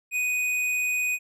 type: tone with hard clipping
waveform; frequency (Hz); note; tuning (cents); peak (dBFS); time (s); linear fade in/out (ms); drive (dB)
sine; 2489; D#7; 0; -25; 0.11-1.19; 50; 10
effects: none